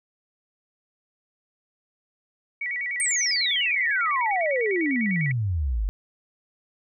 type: tone with vibrato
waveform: sine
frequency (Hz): 2093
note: C7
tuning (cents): 0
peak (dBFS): -26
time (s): 2.61-5.32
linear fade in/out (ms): 5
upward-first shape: square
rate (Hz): 10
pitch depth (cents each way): 120
type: exponential sweep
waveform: sine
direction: down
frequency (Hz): 8900 to 46.07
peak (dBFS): -22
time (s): 3-5.89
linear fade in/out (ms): 0
effects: none